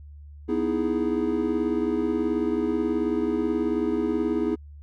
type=chord; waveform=triangle; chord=E major seventh; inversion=second; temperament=equal; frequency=246.9 / 311.1 / 329.6 / 415.3 Hz; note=B3 / D#4 / E4 / G#4; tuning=0 / 0 / 0 / 0 cents; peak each=-26 dBFS; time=0.48-4.56 s; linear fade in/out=20 ms; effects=added 73 Hz sine -41 dBFS peak until 4.82 s